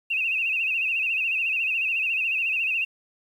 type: tone with vibrato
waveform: sine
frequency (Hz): 2637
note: E7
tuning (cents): 0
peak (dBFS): -22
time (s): 0.1-2.85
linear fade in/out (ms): 10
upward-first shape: sine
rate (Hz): 14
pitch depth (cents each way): 91
effects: 9-bit